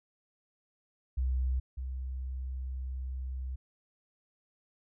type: tone pair in turn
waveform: sine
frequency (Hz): 64 / 64.63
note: C2 / C2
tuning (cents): -38 / -21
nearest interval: unison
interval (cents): 17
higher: second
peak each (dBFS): -27 / -34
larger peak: first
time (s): 1.17-1.6 / 1.77-3.56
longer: second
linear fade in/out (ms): 10
effects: none